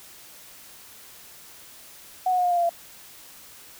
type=tone with pitch steps; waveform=sine; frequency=740 / 730.2 / 720.6 / 711.1 / 701.7 / 692.4 / 683.3 Hz; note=F#5 / F#5 / F#5 / F5 / F5 / F5 / F5; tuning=0 / -23 / -46 / +31 / +8 / -15 / -38 cents; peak=-19 dBFS; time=2.26-2.694 s; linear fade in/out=5 ms; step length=62 ms; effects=white hiss -47 dBFS RMS until 3.79 s